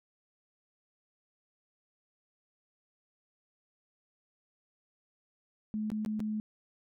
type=tone with dropouts; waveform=sine; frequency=214.4 Hz; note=A3; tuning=45 cents flat; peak=-31 dBFS; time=5.74-6.4 s; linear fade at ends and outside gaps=0 ms; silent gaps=5.902-5.917 / 6.049-6.061 / 6.195-6.203 s; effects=none